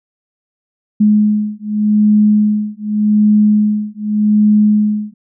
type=beating tone pair; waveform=sine; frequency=210.3 / 211.15 Hz; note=G#3 / G#3; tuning=+22 / +29 cents; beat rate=0.85 Hz; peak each=-12 dBFS; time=1-5.14 s; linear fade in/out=10 ms; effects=none